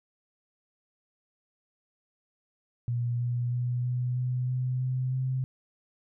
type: tone with pitch steps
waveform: sine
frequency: 120 / 121.39 / 122.8 / 124.23 / 125.68 / 127.14 / 128.61 / 130.11 Hz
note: B2 / B2 / B2 / B2 / B2 / C3 / C3 / C3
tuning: -49 / -29 / -9 / +11 / +31 / -49 / -29 / -9 cents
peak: -26 dBFS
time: 2.88-5.44 s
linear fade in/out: 0 ms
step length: 320 ms
effects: none

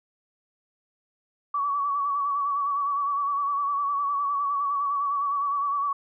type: tone with vibrato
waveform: sine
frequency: 1135 Hz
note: C#6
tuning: 41 cents sharp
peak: -23 dBFS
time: 1.54-5.93 s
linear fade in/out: 5 ms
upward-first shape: sine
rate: 9.8 Hz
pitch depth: 44 cents each way
effects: none

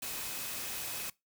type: tone in noise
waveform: sine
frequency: 2540 Hz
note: D#7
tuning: 35 cents sharp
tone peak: -50 dBFS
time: 0.02-1.1 s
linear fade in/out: 5 ms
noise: white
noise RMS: -39 dBFS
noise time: 0.02-1.1 s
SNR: -14 dB
effects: noise-tail reverb RT60 0.2 s tail -22 dB re dry

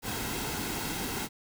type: noise with comb filter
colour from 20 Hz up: pink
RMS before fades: -34 dBFS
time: 0.02-1.29 s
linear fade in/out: 50 ms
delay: 1.7 ms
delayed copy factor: -0.5
effects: none

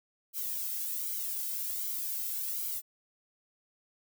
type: noise with flanger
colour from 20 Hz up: violet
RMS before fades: -35 dBFS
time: 0.33-2.82 s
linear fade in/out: 50 ms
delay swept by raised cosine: 1.1 to 1.74 ms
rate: 1.3 Hz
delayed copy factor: -0.75
effects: none

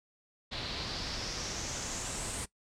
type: noise with low-pass filter sweep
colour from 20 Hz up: pink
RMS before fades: -38 dBFS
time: 0.51-2.46 s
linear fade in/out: 20 ms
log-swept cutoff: 3900 to 8800 Hz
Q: 4
effects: noise-tail reverb RT60 0.1 s tail -19 dB re dry

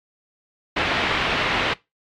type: low-pass noise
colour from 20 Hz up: white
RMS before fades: -22 dBFS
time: 0.76-1.74 s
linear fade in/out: 10 ms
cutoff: 3100 Hz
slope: 24 dB/octave
effects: noise-tail reverb RT60 0.2 s tail -20 dB re dry + MP3 96 kbps

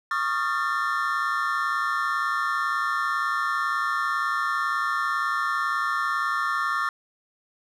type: tone cluster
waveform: triangle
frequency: 1107 / 1225 / 1377 / 1783 Hz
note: C#6 / D#6 / F6 / A6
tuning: -3 / -27 / -25 / +22 cents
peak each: -27 dBFS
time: 0.11-6.89 s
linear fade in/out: 2 ms
effects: none

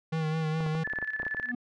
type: tone with vibrato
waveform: square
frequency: 158.1 Hz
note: D#3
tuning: 28 cents sharp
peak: -28 dBFS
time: 0.12-0.84 s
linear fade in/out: 10 ms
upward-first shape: sine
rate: 4.8 Hz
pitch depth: 34 cents each way
type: clicks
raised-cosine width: 1 ms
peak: -25 dBFS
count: 12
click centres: 0.606 / 0.664 / 0.751 / 0.875 / 0.935 / 0.987 / 1.026 / 1.199 / 1.231 / 1.266 / 1.347 / 1.398 s
type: tone with tremolo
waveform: sine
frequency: 1737 Hz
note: A6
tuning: 23 cents flat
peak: -28 dBFS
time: 0.84-1.52 s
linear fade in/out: 10 ms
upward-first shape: square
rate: 17 Hz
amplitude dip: 65%
type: tone with exponential growth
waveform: triangle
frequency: 242.4 Hz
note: B3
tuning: 32 cents flat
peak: -26 dBFS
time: 1.4-1.55 s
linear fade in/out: 5 ms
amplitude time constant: 31 ms
effects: low-pass 4000 Hz 12 dB/octave

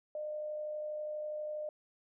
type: tone with amplitude modulation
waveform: sine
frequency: 606 Hz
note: D#5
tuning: 46 cents flat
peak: -35 dBFS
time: 0.15-1.69 s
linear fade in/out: 2 ms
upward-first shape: sine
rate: 52.3 Hz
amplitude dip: 30%
effects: none

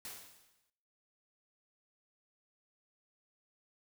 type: noise with exponential decay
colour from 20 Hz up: white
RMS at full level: -43 dBFS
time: 0.05-0.7 s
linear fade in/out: 1 ms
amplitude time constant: 140 ms
effects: noise-tail reverb RT60 0.9 s tail -21 dB re dry

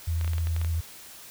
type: tone with vibrato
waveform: sine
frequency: 82.41 Hz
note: E2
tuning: in tune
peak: -24 dBFS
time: 0.07-0.81 s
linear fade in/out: 10 ms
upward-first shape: sine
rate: 10 Hz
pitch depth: 18 cents each way
type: clicks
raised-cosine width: 0.3 ms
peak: -23 dBFS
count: 9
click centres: 0.212 / 0.246 / 0.278 / 0.334 / 0.382 / 0.471 / 0.564 / 0.615 / 0.647 s
effects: white hiss -46 dBFS RMS until 1.3 s

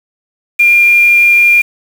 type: tone with quantisation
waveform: sine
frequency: 2398 Hz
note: D7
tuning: 36 cents sharp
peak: -4 dBFS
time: 0.59-1.62 s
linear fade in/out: 10 ms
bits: 4
effects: none

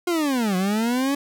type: linear two-way sweep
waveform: 40% pulse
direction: down then up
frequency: 360 to 179.6 to 285.1 Hz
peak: -19 dBFS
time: 0.07-1.15 s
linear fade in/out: 5 ms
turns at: 0.56 s
effects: none

